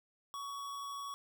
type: tone with amplitude modulation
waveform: square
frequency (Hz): 1122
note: C#6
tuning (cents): +21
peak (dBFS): -40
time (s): 0.34-1.14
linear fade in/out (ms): 0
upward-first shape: sine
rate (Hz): 121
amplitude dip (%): 25
effects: none